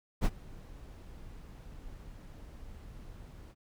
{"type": "noise with ADSR envelope", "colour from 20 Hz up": "brown", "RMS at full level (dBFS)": -24, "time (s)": [0.21, 3.55], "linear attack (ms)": 38, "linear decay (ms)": 49, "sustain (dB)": -24, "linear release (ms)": 46, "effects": []}